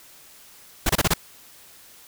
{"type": "noise bursts", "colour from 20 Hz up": "pink", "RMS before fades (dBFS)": -19, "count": 5, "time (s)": [0.86, 1.138], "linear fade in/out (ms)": 5, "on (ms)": 34, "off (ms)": 27, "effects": ["white hiss -49 dBFS RMS until 2.07 s"]}